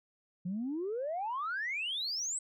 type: exponential sweep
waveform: sine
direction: up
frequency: 170.9 to 8200 Hz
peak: -32 dBFS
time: 0.45-2.39 s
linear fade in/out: 10 ms
effects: tanh soft clip ceiling -29 dBFS